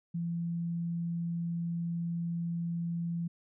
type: tone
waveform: sine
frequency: 169.6 Hz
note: E3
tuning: 50 cents sharp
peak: -31 dBFS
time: 0.14-3.28 s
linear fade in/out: 10 ms
effects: none

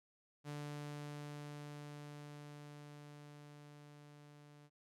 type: tone with level ramp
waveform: sawtooth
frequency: 146.83 Hz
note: D3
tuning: in tune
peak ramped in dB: -39 to -55 dBFS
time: 0.44-4.7 s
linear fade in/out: 50 ms
effects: low-pass 11000 Hz 12 dB/octave

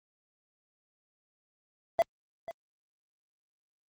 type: tone with echo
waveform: triangle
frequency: 673 Hz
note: E5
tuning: 36 cents sharp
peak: -18 dBFS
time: 1.99-2.02 s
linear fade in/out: 0 ms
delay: 490 ms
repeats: 1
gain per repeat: -15 dB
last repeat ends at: 2.51 s
effects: Opus 24 kbps

